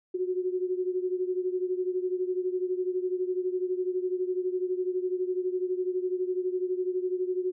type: beating tone pair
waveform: sine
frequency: 363.9 / 375.9 Hz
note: F#4 / F#4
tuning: -29 / +27 cents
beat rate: 12 Hz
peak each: -28 / -32 dBFS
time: 0.14-7.52 s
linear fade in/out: 10 ms
effects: none